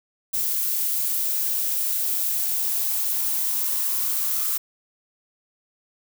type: noise with high-pass filter sweep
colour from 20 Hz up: violet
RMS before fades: -24 dBFS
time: 0.33-4.58 s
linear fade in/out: 10 ms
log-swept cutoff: 440 to 1200 Hz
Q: 5.2
effects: none